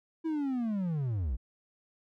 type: linear sweep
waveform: triangle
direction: down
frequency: 329.6 to 51.91 Hz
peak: -27 dBFS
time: 0.24-1.37 s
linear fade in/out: 20 ms
effects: none